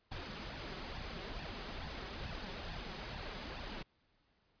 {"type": "noise with flanger", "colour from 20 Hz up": "pink", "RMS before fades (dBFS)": -44, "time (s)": [0.11, 3.83], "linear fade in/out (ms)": 10, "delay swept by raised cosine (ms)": [1.1, 5.4], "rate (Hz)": 2.3, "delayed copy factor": 0.55, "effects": ["pink hiss -75 dBFS RMS until 4.6 s", "resampled to 11025 Hz"]}